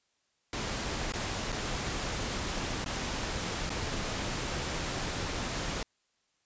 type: noise with dropouts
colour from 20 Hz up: pink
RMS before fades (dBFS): -34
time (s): 0.53-5.83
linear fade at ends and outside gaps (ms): 2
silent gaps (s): 1.123-1.136 / 1.521-1.525 / 2.845-2.86 / 3.695-3.702
effects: white hiss -75 dBFS RMS until 6.45 s + resampled to 16000 Hz

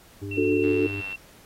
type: harmonic tone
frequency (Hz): 100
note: G2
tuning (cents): +35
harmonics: 1 / 3 / 4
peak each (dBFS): -33 / -35 / -38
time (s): 0.21-1.02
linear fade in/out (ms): 20
type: tone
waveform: sine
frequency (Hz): 2708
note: E7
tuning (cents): +46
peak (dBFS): -31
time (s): 0.31-1.16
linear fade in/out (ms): 5
type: chord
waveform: sine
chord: D major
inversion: none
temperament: equal with one note detuned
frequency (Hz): 293.7 / 364.9 / 440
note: D4 / F#4 / A4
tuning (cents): 0 / -24 / 0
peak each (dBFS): -24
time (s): 0.37-0.87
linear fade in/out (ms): 10
type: click train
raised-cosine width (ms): 0.3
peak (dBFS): -27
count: 48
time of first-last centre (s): 0.64-1.127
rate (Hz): 96.5
effects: pink hiss -53 dBFS RMS until 1.45 s + AAC 48 kbps

